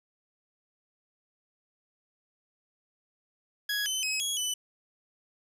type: tone with pitch steps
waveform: 20% pulse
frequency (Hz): 1667 / 3048 / 2551 / 3325 / 2994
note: G#6 / G7 / D#7 / G#7 / F#7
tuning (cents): +6 / -49 / +43 / +1 / +20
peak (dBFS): -23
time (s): 3.69-4.54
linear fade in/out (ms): 5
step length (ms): 170
effects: none

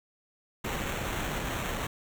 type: noise with sample-and-hold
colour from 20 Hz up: pink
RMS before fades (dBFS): -33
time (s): 0.64-1.87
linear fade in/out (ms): 5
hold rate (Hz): 4900
effects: none

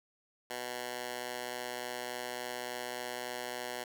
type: tone with high-pass filter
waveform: 10% pulse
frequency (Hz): 123.47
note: B2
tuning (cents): 0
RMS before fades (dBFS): -40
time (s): 0.5-3.84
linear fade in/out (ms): 5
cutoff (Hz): 540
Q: 0.56
effects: none

